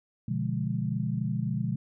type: chord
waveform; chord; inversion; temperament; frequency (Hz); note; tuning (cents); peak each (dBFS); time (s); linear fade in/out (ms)
sine; B diminished seventh; none; equal; 123.47 / 146.83 / 174.61 / 207.7; B2 / D3 / F3 / Ab3; 0 / 0 / 0 / 0; -31 / -33 / -33 / -33; 0.28-1.76; 5
effects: none